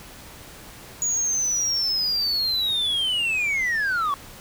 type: linear sweep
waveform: sine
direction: down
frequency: 6860 to 1100 Hz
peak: -18 dBFS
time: 1.02-4.14 s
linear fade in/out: 0 ms
effects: tanh soft clip ceiling -20 dBFS + pink hiss -43 dBFS RMS until 4.4 s